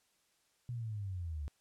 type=linear sweep; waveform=sine; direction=down; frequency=123.7 to 69.3 Hz; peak=-37 dBFS; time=0.69-1.48 s; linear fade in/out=0 ms; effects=white hiss -74 dBFS RMS until 1.6 s + low-pass 10000 Hz 12 dB/octave